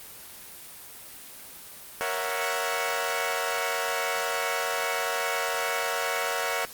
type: chord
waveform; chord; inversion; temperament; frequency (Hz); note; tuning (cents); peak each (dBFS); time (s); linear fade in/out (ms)
15% pulse; F# dominant seventh; first; equal; 466.2 / 554.4 / 659.3 / 740; A#4 / C#5 / E5 / F#5; 0 / 0 / 0 / 0; -26; 2.01-6.65; 0
effects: white hiss -44 dBFS RMS until 6.73 s + Opus 24 kbps